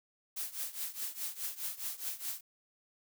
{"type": "noise with tremolo", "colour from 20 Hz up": "blue", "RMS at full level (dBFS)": -36, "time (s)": [0.36, 2.41], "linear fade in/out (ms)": 10, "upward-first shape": "triangle", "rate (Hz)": 4.8, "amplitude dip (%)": 90, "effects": []}